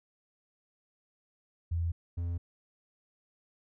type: tone pair in turn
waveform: sine / triangle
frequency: 84.3 / 85.97 Hz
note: E2 / F2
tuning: +39 / -27 cents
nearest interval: unison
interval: 34 cents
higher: second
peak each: -28 / -29 dBFS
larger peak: first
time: 1.71-1.92 / 2.17-2.38 s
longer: neither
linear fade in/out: 10 ms
effects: none